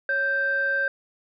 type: tone pair together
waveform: sine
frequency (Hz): 554.4 / 1568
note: C#5 / G6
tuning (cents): 0 / 0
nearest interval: octave + tritone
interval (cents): 1800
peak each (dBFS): -29 / -21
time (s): 0.09-0.88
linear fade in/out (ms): 2
effects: tanh soft clip ceiling -15 dBFS